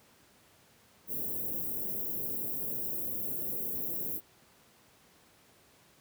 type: band-stop noise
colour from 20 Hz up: white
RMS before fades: -35 dBFS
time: 1.07-4.21 s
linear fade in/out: 50 ms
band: 500 to 14000 Hz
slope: 24 dB/octave
effects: pink hiss -62 dBFS RMS until 6 s + high-pass 100 Hz 12 dB/octave